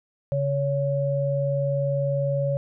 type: tone pair together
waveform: sine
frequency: 140 / 560 Hz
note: C#3 / C#5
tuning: +18 / +18 cents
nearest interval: 2 octaves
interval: 2400 cents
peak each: -24 dBFS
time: 0.32-2.57 s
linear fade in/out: 0 ms
effects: none